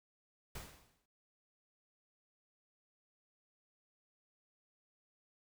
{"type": "noise with exponential decay", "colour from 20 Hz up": "pink", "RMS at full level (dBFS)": -45, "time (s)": [0.55, 1.06], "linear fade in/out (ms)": 5, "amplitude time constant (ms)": 110, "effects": ["noise-tail reverb RT60 0.1 s tail -18 dB re dry"]}